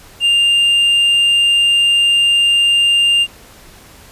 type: tone with tanh clipping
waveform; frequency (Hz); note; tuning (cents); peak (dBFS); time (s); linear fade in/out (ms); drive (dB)
sine; 2800; F7; +4; -10; 0.2-3.27; 50; 4
effects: pink hiss -41 dBFS RMS until 4.11 s + resampled to 32000 Hz